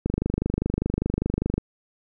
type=click train; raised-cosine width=3 ms; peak=-10 dBFS; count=39; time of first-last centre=0.06-1.58 s; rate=25 Hz; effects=none